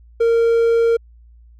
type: tone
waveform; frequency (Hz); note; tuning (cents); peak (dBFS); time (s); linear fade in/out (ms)
triangle; 462; A#4; -16; -10; 0.2-0.97; 10
effects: added 58 Hz sine -43 dBFS peak until 1.59 s